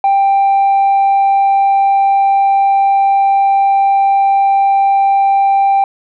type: tone with tanh clipping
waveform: triangle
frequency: 788 Hz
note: G5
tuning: 9 cents sharp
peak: -8 dBFS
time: 0.04-5.84 s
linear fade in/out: 2 ms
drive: 6 dB
effects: none